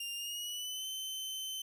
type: tone with pitch glide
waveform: sawtooth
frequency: 2800 to 3071 Hz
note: F7 to G7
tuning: +4 to -36 cents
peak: -35 dBFS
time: 0-1.62 s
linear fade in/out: 5 ms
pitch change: +160 cents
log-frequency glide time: 0.15-0.86 s
effects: none